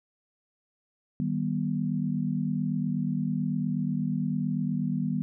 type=chord; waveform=sine; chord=Eb augmented; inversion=none; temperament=just; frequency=155.56 / 194.45 / 243.1 Hz; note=Eb3 / G3 / B3; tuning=0 / -14 / -27 cents; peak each=-30 dBFS; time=1.2-5.22 s; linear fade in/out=0 ms; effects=none